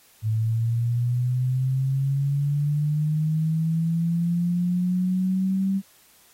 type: linear sweep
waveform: sine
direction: up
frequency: 108.5 to 195.1 Hz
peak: -20 dBFS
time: 0.22-5.82 s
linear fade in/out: 50 ms
effects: white hiss -56 dBFS RMS until 6.33 s + AAC 48 kbps